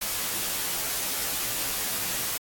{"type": "noise with comb filter", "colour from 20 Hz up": "white", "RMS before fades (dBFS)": -29, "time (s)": [0.01, 2.38], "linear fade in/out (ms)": 10, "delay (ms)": 13, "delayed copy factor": -0.9, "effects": ["AAC 64 kbps"]}